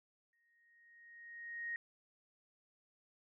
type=tone with exponential growth; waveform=sine; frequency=1870 Hz; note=A#6; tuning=5 cents sharp; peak=-37 dBFS; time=0.33-1.76 s; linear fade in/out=1 ms; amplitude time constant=310 ms; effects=none